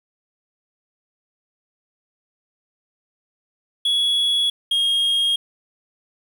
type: tone pair in turn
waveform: triangle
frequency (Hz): 3365 / 3252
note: G#7 / G#7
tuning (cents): +22 / -37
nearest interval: minor second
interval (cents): 59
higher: first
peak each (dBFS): -15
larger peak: neither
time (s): 3.85-4.5 / 4.71-5.36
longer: neither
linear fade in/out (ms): 5
effects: 8-bit